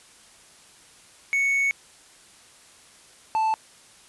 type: tone pair in turn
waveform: triangle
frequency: 2217 / 879.8 Hz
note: C#7 / A5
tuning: 0 / 0 cents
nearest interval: octave + major third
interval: 1600 cents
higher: first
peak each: -18 dBFS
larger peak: neither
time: 1.33-1.71 / 3.35-3.54 s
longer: first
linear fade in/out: 0 ms
effects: white hiss -52 dBFS RMS until 4.08 s + resampled to 24000 Hz